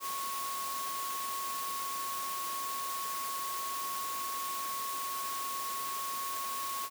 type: tone in noise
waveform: sine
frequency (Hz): 1100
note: C#6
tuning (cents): -14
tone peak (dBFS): -36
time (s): 0-6.9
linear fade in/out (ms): 50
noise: white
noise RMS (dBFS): -40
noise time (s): 0-6.9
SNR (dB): +1
effects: high-pass 200 Hz 12 dB/octave